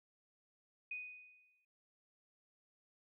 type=tone with exponential decay; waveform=sine; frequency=2489 Hz; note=D#7; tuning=in tune; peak=-39 dBFS; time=0.91-1.65 s; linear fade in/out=5 ms; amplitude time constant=160 ms; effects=none